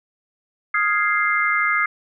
sine chord, F minor seventh, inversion third, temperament equal, 1244.5 / 1396.9 / 1661.2 / 2093 Hz, Eb6 / F6 / Ab6 / C7, 0 / 0 / 0 / 0 cents, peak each -22 / -25 / -24 / -20 dBFS, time 0.74-1.86 s, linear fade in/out 5 ms, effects none

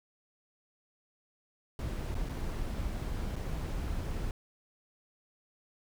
brown noise with dropouts, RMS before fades -35 dBFS, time 1.79-4.31 s, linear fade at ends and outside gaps 1 ms, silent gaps 2.144-2.151 / 2.289-2.293 / 3.358-3.363 s, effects none

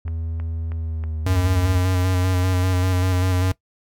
triangle tone with pitch glide, 81.7 to 75.79 Hz, E2 to D#2, -15 to -45 cents, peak -22 dBFS, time 0.05-1.79 s, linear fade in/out 5 ms, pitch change -130 cents, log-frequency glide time 0.74-1.57 s
click train, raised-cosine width 0.5 ms, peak -25 dBFS, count 6, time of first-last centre 0.08-1.677 s, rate 3.13 Hz
square tone with vibrato, 91.8 Hz, F#2, 13 cents flat, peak -18 dBFS, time 1.26-3.52 s, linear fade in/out 5 ms, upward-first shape square, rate 5.1 Hz, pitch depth 23 cents each way
effects noise-tail reverb RT60 0.1 s tail -19 dB re dry

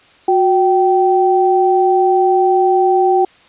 sine tone pair together, 365.8 / 775 Hz, F#4 / G5, -20 / -20 cents, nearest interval octave + minor second, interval 1300 cents, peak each -12 dBFS, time 0.28-3.25 s, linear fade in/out 5 ms, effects white hiss -47 dBFS RMS until 3.48 s + resampled to 8000 Hz

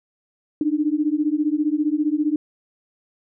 sine beating tone pair, 294 / 309 Hz, D4 / D#4, +2 / -12 cents, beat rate 15 Hz, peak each -21 dBFS, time 0.61-2.36 s, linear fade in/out 2 ms, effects none

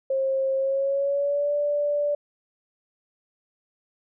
sine tone with pitch glide, 535 to 583.4 Hz, C5 to D5, +38 to -12 cents, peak -21 dBFS, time 0.1-2.15 s, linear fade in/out 5 ms, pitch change +150 cents, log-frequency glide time 0.56-1.54 s, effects none

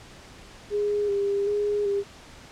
sine tone with vibrato, 407 Hz, G#4, 35 cents flat, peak -22 dBFS, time 0.7-2.04 s, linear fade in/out 50 ms, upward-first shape square, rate 1.3 Hz, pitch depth 26 cents each way, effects pink hiss -47 dBFS RMS until 2.51 s + low-pass 7000 Hz 12 dB/octave

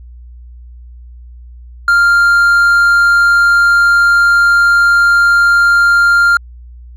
triangle tone, 1396.9 Hz, F6, in tune, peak -4 dBFS, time 1.88-6.37 s, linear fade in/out 2 ms, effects added 60 Hz sine -31 dBFS peak until 6.96 s

